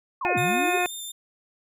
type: linear two-way sweep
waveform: sine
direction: down then up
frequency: 1162 to 110 to 402.9 Hz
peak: -27 dBFS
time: 0.21-0.78 s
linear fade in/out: 5 ms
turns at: 0.38 s
type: harmonic tone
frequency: 358 Hz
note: F4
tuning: 43 cents sharp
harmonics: 1 / 2 / 3 / 4 / 5 / 6 / 7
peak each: -28 / -25 / -34 / -33 / -32 / -37 / -27 dBFS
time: 0.25-0.86 s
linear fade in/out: 0 ms
type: tone with vibrato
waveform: 15% pulse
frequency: 3600 Hz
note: A7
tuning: 39 cents sharp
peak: -27 dBFS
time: 0.37-1.12 s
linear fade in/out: 10 ms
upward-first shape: square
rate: 5.6 Hz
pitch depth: 10 cents each way
effects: none